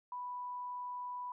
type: tone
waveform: sine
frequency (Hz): 987.8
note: B5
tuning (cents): 0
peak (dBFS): -39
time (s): 0.12-1.32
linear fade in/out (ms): 2
effects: none